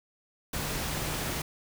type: tone in noise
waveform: sine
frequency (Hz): 151.2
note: D#3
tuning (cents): -49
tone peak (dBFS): -40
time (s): 0.53-1.42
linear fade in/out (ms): 5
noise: pink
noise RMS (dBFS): -33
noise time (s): 0.53-1.42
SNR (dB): -10
effects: none